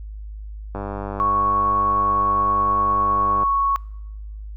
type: click train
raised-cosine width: 1 ms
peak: -15 dBFS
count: 269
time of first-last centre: 0.75-3.433 s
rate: 99.9 Hz
type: tone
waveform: sine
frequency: 1108.7 Hz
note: C#6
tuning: in tune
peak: -16 dBFS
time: 1.2-3.76 s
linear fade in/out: 0 ms
effects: noise-tail reverb RT60 0.9 s tail -25 dB re dry + added 52 Hz sine -31 dBFS peak until 4.56 s